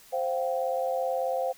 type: chord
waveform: sine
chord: C suspended fourth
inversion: none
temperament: equal with one note detuned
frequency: 523.3 / 698.5 / 776.8 Hz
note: C5 / F5 / G5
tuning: 0 / 0 / -16 cents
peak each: -28 / -31 / -33 dBFS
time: 0.12-1.53 s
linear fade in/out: 20 ms
effects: white hiss -54 dBFS RMS until 1.57 s